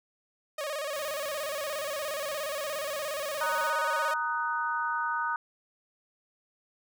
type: tone with vibrato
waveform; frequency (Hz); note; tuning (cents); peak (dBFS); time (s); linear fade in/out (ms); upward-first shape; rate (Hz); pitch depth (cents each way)
sawtooth; 587.3; D5; 0; -28; 0.58-4.14; 5; square; 17; 88
type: noise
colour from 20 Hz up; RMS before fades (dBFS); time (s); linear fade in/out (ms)
white; -45; 0.91-3.73; 50
type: chord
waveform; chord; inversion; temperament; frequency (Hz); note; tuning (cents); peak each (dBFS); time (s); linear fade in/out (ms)
sine; D# minor; second; just; 933.4 / 1244.5 / 1493.4; A#5 / D#6 / F#6; +2 / 0 / +16; -32; 3.41-5.36; 2
effects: none